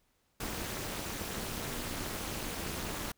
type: noise with amplitude modulation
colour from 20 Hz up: pink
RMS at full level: -34 dBFS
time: 0.4-3.12 s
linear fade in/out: 5 ms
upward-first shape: sine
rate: 263 Hz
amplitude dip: 100%
effects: pink hiss -74 dBFS RMS until 3.17 s